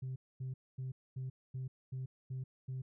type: tone bursts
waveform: sine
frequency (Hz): 130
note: C3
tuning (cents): -11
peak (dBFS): -36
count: 8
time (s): 0.02-2.82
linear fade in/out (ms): 10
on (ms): 140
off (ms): 240
effects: tanh soft clip ceiling -36 dBFS